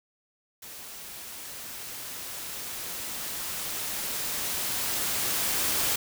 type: noise with level ramp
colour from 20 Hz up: white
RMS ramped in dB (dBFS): -43 to -26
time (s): 0.62-5.96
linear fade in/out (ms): 5
effects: none